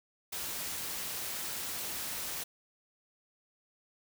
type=noise; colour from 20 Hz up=white; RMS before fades=-38 dBFS; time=0.32-2.44 s; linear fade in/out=10 ms; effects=none